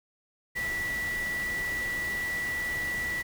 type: tone in noise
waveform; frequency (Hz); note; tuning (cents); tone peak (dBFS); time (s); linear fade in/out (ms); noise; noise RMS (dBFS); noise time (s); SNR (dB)
sine; 1956; B6; -17; -29; 0.55-3.23; 20; pink; -40; 0.55-3.23; +8
effects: none